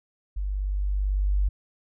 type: tone with level ramp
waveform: sine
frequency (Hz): 49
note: G1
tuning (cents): 0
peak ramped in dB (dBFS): -26 to -19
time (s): 0.36-1.49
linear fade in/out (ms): 10
effects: none